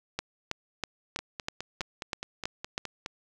two click trains, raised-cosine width 0.2 ms, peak -13 / -18 dBFS, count 9 / 10, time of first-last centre 0.19-2.779 / 1.19-3.061 s, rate 3.09 / 4.81 Hz, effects none

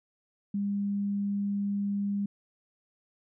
sine tone, 201.4 Hz, G3, 47 cents sharp, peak -27 dBFS, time 0.54-2.26 s, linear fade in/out 5 ms, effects none

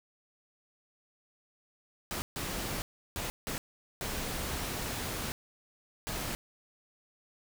pink noise bursts at uneven times, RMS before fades -36 dBFS, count 6, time 2.11-2.22 / 2.36-2.82 / 3.16-3.3 / 3.47-3.58 / 4.01-5.32 / 6.07-6.35 s, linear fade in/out 0 ms, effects none

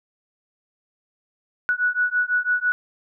sine beating tone pair, 1469 / 1475 Hz, F#6 / F#6, -13 / -6 cents, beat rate 6 Hz, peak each -22 dBFS, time 1.69-2.72 s, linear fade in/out 0 ms, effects none

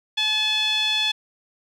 sawtooth tone with band-pass filter, 860 Hz, A5, 40 cents flat, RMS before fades -22 dBFS, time 0.17-1.12 s, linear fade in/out 10 ms, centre 3300 Hz, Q 5.7, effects none

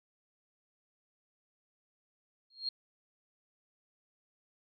sine tone with exponential growth, 4244 Hz, C8, 24 cents sharp, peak -29 dBFS, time 2.5-2.69 s, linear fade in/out 5 ms, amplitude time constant 41 ms, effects none

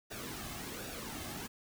pink noise with flanger, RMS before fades -43 dBFS, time 0.1-1.48 s, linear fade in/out 20 ms, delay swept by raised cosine 0.94 to 2.14 ms, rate 1.3 Hz, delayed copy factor -0.6, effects none

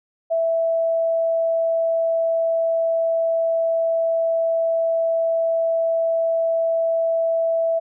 sine tone, 659.3 Hz, E5, in tune, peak -17 dBFS, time 0.3-7.8 s, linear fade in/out 20 ms, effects none

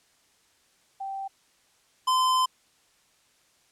sine / square tone pair in turn, 780 / 1027.7 Hz, G5 / C6, -9 / -31 cents, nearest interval perfect fourth, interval 478 cents, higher second, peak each -31 / -21 dBFS, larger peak second, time 1-1.28 / 2.07-2.46 s, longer second, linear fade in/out 10 ms, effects white hiss -64 dBFS RMS until 3.71 s + low-pass 9000 Hz 12 dB/octave

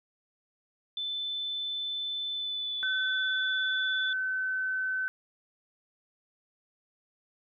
sine tone with pitch glide, 3520 to 3470 Hz, A7 to A7, 0 to -25 cents, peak -31 dBFS, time 0.97-4.13 s, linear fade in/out 2 ms, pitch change -25 cents, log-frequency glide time 2.32-2.8 s
sine tone, 1523 Hz, F#6, 50 cents sharp, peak -28 dBFS, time 2.83-5.08 s, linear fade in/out 0 ms
effects none

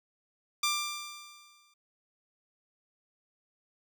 10% pulse tone with exponential decay, 1186 Hz, D6, 17 cents sharp, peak -17 dBFS, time 0.63-1.74 s, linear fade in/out 5 ms, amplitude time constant 240 ms, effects none

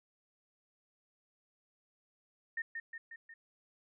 sine tone with echo, 1828 Hz, A#6, 34 cents flat, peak -34 dBFS, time 2.57-2.62 s, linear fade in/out 5 ms, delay 180 ms, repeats 4, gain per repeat -4 dB, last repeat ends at 3.34 s, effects none

